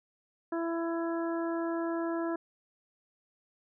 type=harmonic tone; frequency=333.6 Hz; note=E4; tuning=21 cents sharp; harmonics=1 / 2 / 3 / 4 / 5; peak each=-31 / -37 / -41 / -43 / -45 dBFS; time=0.52-2.36 s; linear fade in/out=5 ms; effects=none